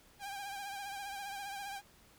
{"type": "tone with vibrato", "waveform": "sawtooth", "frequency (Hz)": 798, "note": "G5", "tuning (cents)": 31, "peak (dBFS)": -37, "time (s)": [0.19, 1.82], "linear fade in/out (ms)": 50, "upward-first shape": "triangle", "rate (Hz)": 15, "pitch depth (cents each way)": 56, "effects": ["pink hiss -63 dBFS RMS until 2.18 s"]}